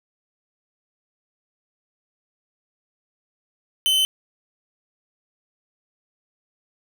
45% pulse tone, 3050 Hz, G7, 48 cents flat, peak -16 dBFS, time 3.86-4.05 s, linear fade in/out 0 ms, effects none

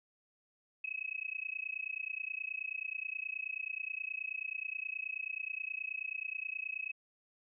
sine tone with amplitude modulation, 2558 Hz, D#7, 47 cents sharp, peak -33 dBFS, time 0.84-6.92 s, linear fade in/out 5 ms, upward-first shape sine, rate 29.4 Hz, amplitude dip 100%, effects none

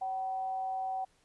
sine tone with frequency modulation, 760 Hz, F#5, 46 cents sharp, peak -32 dBFS, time 0.01-1.05 s, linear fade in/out 10 ms, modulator 210 Hz, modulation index 0.22, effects pink hiss -69 dBFS RMS until 1.24 s + resampled to 24000 Hz

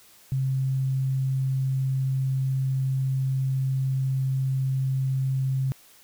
sine tone, 132.9 Hz, C3, 27 cents sharp, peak -22 dBFS, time 0.32-5.72 s, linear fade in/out 0 ms, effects white hiss -54 dBFS RMS until 6.03 s

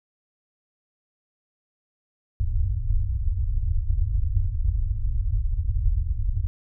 pink low-pass noise, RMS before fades -23 dBFS, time 2.4-6.47 s, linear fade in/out 0 ms, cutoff 110 Hz, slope 96 dB/octave, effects none

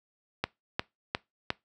click train, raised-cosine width 0.3 ms, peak -11 dBFS, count 4, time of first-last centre 0.44-1.504 s, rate 2.82 Hz, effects noise-tail reverb RT60 0.2 s tail -22 dB re dry + high-pass 60 Hz 12 dB/octave

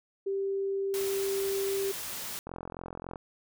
sine tone, 392 Hz, G4, in tune, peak -28 dBFS, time 0.26-1.92 s, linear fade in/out 10 ms
white noise, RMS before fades -38 dBFS, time 0.94-2.39 s, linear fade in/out 0 ms
click train, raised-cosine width 1 ms, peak -25 dBFS, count 31, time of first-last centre 2.47-3.158 s, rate 43.6 Hz
effects none

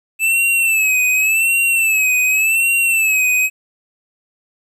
square tone with vibrato, 2622 Hz, E7, 10 cents flat, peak -13 dBFS, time 0.19-3.5 s, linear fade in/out 50 ms, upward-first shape sine, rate 0.88 Hz, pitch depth 84 cents each way, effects 9-bit

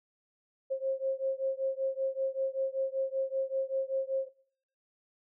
sine beating tone pair, 532 / 537.2 Hz, C5 / C5, +29 / +46 cents, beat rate 5.2 Hz, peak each -32 / -33 dBFS, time 0.7-4.29 s, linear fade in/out 20 ms, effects noise-tail reverb RT60 0.6 s tail -22 dB re dry

